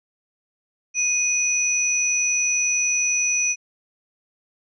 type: tone pair together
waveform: sine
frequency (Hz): 2489 / 5920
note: D#7 / F#8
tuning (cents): 0 / 0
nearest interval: octave + minor third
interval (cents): 1500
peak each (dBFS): -23 / -20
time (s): 0.94-3.56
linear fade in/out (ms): 50
effects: none